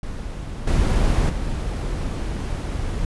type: noise with level steps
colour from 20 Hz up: brown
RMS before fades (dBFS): -30 / -18 / -25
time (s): 0.03-3.05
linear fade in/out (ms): 2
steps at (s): 0.67 / 1.29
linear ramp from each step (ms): 5
effects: resampled to 24000 Hz